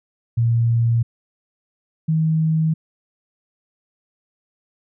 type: tone pair in turn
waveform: sine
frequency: 116.54 / 159.01 Hz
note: A#2 / D#3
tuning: 0 / +38 cents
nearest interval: perfect fourth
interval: 538 cents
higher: second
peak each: -14 / -15 dBFS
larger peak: first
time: 0.37-1.03 / 2.08-2.74 s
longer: neither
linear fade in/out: 10 ms
effects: none